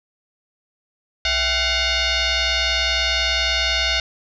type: tone with frequency modulation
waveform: sine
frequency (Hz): 784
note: G5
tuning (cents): 0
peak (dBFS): -17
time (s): 1.25-4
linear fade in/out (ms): 2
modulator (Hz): 722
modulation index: 5.9
effects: none